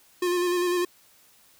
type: tone with vibrato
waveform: square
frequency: 354.8 Hz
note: F4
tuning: 27 cents sharp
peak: -23 dBFS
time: 0.22-0.85 s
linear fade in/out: 5 ms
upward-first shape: square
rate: 10 Hz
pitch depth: 23 cents each way
effects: white hiss -58 dBFS RMS until 1.59 s